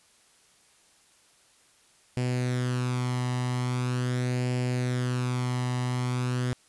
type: tone with flanger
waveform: sawtooth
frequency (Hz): 124.9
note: B2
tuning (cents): +20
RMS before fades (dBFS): -28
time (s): 2.17-6.53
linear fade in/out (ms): 0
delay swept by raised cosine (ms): 0.4 to 1.02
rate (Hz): 0.42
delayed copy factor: +0.55
effects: white hiss -61 dBFS RMS until 6.68 s + resampled to 24000 Hz